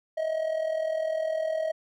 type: tone with amplitude modulation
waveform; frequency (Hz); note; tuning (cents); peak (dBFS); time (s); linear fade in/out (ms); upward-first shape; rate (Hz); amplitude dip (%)
triangle; 636; D#5; +38; -21; 0.17-1.72; 10; sine; 39.9; 65
effects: none